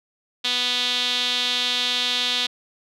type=tone with band-pass filter; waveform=sawtooth; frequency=247 Hz; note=B3; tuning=in tune; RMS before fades=-23 dBFS; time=0.44-2.47 s; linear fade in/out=10 ms; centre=3600 Hz; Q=4.8; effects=none